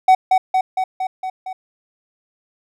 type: tone with echo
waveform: triangle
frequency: 751 Hz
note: F#5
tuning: 26 cents sharp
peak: -5 dBFS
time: 0.08-0.15 s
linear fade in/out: 5 ms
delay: 230 ms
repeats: 6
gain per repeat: -3 dB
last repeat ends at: 1.53 s
effects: none